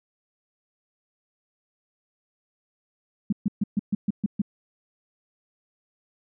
sine tone bursts, 204.5 Hz, G#3, 26 cents flat, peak -19 dBFS, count 8, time 3.3-4.418 s, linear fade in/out 5 ms, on 26 ms, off 130 ms, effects none

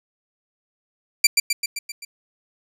15% pulse tone with echo, 2353 Hz, D7, 3 cents sharp, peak -3 dBFS, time 1.24-1.27 s, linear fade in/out 5 ms, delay 130 ms, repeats 6, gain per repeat -4 dB, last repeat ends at 2.05 s, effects none

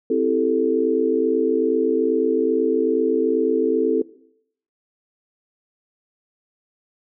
sine chord, A minor seventh, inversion first, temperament equal, 261.6 / 329.6 / 392 / 440 Hz, C4 / E4 / G4 / A4, 0 / 0 / 0 / 0 cents, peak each -23 / -23 / -25 / -19 dBFS, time 0.1-4.02 s, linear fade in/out 5 ms, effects noise-tail reverb RT60 0.7 s tail -19 dB re dry

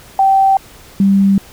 sine tone pair in turn, 776 / 196.42 Hz, G5 / G3, -18 / +4 cents, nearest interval 2 octaves, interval 2378 cents, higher first, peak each -7 dBFS, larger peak neither, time 0.19-0.57 / 1-1.38 s, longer neither, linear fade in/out 2 ms, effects pink hiss -40 dBFS RMS until 1.52 s

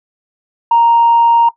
sine tone, 932.3 Hz, A#5, in tune, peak -5 dBFS, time 0.71-1.49 s, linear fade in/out 5 ms, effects noise-tail reverb RT60 0.1 s tail -17 dB re dry + tanh soft clip ceiling -2 dBFS

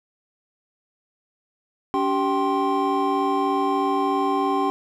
triangle tone cluster, 285 / 388.2 / 778 / 1054 Hz, C#4 / G4 / G5 / C6, +48 / -17 / -13 / +12 cents, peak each -23 dBFS, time 1.94-4.7 s, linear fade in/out 0 ms, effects none

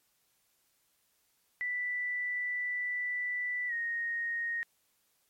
sine tone with pitch glide, 1975.5 to 1864.6 Hz, B6 to A#6, 0 to 0 cents, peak -31 dBFS, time 1.61-4.63 s, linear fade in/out 0 ms, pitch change -100 cents, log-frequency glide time 3.68-3.73 s, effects white hiss -73 dBFS RMS until 5.29 s + MP3 64 kbps

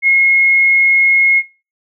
sine tone, 2161 Hz, C#7, 45 cents flat, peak -7 dBFS, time 0.02-1.43 s, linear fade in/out 50 ms, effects noise-tail reverb RT60 0.3 s tail -19 dB re dry

